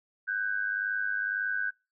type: tone pair together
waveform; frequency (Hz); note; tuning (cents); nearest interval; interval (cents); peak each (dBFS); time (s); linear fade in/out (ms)
sine; 1507.1 / 1609; F#6 / G6; +31 / +45; minor second; 114; -30 / -32; 0.27-1.71; 20
effects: noise-tail reverb RT60 0.3 s tail -26 dB re dry